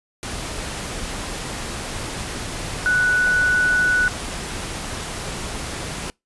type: tone in noise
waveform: sine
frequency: 1480 Hz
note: F#6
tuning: in tune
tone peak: -15 dBFS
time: 2.86-4.08 s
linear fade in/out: 0 ms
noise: pink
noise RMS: -29 dBFS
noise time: 0.23-6.1 s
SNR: +11 dB
effects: noise-tail reverb RT60 0.2 s tail -26 dB re dry + resampled to 24000 Hz